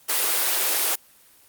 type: high-pass noise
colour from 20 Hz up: white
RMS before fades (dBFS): -22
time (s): 0.08-0.96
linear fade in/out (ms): 20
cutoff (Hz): 320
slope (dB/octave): 48
effects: white hiss -54 dBFS RMS until 1.48 s + Opus 24 kbps